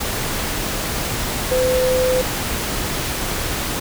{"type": "tone in noise", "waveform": "sine", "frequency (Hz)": 510, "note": "C5", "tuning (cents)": -44, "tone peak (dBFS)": -15, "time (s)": [1.51, 2.22], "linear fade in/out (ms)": 10, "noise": "pink", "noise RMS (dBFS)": -23, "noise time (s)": [0, 3.8], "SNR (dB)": 5, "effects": []}